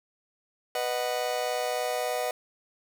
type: chord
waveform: 40% pulse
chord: B major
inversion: none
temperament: just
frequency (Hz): 493.9 / 617.4 / 740.8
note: B4 / D#5 / F#5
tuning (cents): 0 / -14 / +2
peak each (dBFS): -31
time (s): 0.75-2.31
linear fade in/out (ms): 2
effects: none